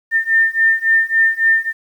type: beating tone pair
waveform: sine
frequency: 1802 / 1805.6 Hz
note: A6 / A6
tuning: +41 / +44 cents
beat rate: 3.6 Hz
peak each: -15 / -14 dBFS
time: 0.11-1.73 s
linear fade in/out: 50 ms
effects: 8-bit